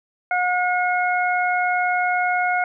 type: harmonic tone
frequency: 722 Hz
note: F#5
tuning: 43 cents flat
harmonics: 1 / 2 / 3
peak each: -20 / -23 / -25 dBFS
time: 0.31-2.64 s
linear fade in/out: 2 ms
effects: none